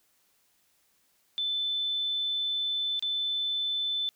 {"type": "tone with dropouts", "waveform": "sine", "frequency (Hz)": 3520, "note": "A7", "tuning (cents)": 0, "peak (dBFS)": -27, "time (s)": [1.38, 4.09], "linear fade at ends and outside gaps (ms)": 0, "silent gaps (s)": [2.994, 3.025], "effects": ["white hiss -69 dBFS RMS until 4.15 s"]}